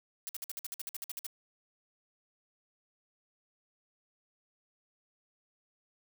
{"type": "noise bursts", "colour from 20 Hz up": "blue", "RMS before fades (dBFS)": -39, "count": 14, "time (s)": [0.27, 1.266], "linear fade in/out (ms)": 0, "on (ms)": 21, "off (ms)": 54, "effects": []}